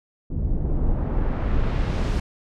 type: noise with low-pass filter sweep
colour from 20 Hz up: brown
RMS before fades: -22 dBFS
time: 0.3-2.2 s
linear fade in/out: 5 ms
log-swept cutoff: 260 to 7800 Hz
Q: 0.76
effects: none